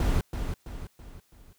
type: noise with echo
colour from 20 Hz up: brown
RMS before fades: -24 dBFS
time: 0-0.21 s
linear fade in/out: 2 ms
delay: 330 ms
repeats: 4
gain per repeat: -7 dB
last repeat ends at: 1.53 s
effects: white hiss -67 dBFS RMS until 1.58 s